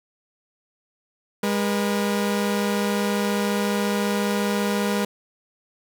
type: tone pair together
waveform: sawtooth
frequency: 203.7 / 481.9 Hz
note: G#3 / B4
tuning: -33 / -43 cents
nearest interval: octave + minor third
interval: 1490 cents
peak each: -18 / -23 dBFS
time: 1.43-5.05 s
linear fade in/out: 5 ms
effects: none